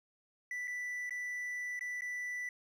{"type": "tone with dropouts", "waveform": "triangle", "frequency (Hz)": 1975.5, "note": "B6", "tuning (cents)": 0, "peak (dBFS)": -35, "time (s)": [0.51, 2.49], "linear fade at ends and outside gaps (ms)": 2, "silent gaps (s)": [[0.674, 0.678], [1.095, 1.107], [1.793, 1.809], [2.009, 2.019]], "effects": []}